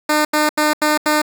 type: tone bursts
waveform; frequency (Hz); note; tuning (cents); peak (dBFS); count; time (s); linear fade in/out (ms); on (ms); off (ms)
10% pulse; 302.7; D#4; -48; -5; 5; 0.09-1.218; 5; 160; 82
effects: none